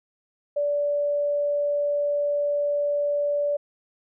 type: tone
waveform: sine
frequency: 580 Hz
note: D5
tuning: 22 cents flat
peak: -21 dBFS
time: 0.56-3.57 s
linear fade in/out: 10 ms
effects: none